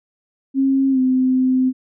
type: tone with pitch glide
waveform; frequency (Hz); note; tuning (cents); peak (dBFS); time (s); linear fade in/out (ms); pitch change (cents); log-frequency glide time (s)
sine; 269.5 to 257.8; C#4 to C4; -49 to -26; -13; 0.54-1.73; 50; -77; 0.91-0.99
effects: none